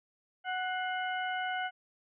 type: harmonic tone with a mistuned harmonic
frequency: 740 Hz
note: F#5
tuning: in tune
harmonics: 1 / 2 / 3 / 4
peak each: -34 / -36 / -42 / -43 dBFS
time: 0.44-1.71 s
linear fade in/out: 50 ms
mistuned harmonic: 3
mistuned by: -76 cents
effects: none